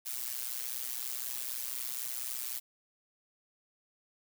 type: noise with amplitude modulation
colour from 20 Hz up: blue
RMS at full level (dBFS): -34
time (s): 0.05-2.6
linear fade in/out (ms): 20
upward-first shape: sine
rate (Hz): 124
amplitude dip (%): 90
effects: none